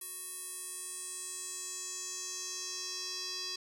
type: tone with band-pass filter sweep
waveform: square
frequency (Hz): 368.2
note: F#4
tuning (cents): -8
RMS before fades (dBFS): -41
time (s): 0.01-3.56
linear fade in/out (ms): 5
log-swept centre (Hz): 11000 to 4900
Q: 4.1
effects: none